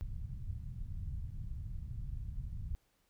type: low-pass noise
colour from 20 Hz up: pink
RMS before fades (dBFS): -41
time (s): 0.01-2.75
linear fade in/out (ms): 0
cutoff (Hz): 130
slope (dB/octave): 24
effects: pink hiss -75 dBFS RMS until 3.09 s